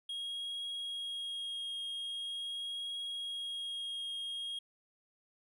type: tone with vibrato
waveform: triangle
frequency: 3273 Hz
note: G#7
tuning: 26 cents flat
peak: -36 dBFS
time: 0.09-4.59 s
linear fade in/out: 5 ms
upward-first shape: triangle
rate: 0.43 Hz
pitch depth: 12 cents each way
effects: none